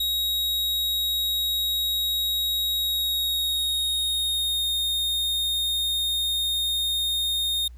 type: tone with pitch glide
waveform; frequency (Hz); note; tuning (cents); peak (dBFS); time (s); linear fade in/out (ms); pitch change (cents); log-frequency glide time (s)
45% pulse; 3797 to 3691; A#7 to A#7; +31 to -18; -22; 0-7.68; 5; -49; 2.76-4.7
effects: added 60 Hz sine -40 dBFS peak until 7.77 s + pink hiss -64 dBFS RMS until 7.77 s